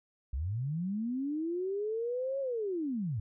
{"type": "linear two-way sweep", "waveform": "sine", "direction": "up then down", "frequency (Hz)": [58.27, 554.4, 94.5], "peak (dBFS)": -31, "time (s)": [0.33, 3.2], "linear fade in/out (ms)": 5, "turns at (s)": 2.4, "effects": []}